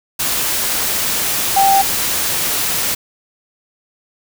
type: tone in noise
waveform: sine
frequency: 784 Hz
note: G5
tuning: in tune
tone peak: -9 dBFS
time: 1.56-1.82 s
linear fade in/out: 10 ms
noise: white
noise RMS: -18 dBFS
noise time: 0.19-2.95 s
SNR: +6 dB
effects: none